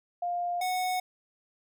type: tone pair in turn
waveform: sine / square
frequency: 703 / 736 Hz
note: F5 / F#5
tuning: +11 / -9 cents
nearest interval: minor second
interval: 80 cents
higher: second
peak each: -28 dBFS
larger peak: neither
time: 0.22-0.61 / 0.61-1 s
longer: neither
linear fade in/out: 5 ms
effects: none